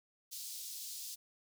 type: high-pass noise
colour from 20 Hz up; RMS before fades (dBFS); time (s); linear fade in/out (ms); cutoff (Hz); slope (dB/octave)
pink; -45; 0.31-1.16; 20; 4200; 24
effects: none